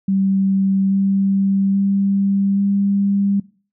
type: tone with pitch steps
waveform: sine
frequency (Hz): 193.7 / 195.5 / 197.31 / 199.15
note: G3 / G3 / G3 / G3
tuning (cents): -20 / -4 / +12 / +28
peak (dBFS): -14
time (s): 0.08-3.4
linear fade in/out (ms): 5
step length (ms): 830
effects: noise-tail reverb RT60 0.4 s tail -21 dB re dry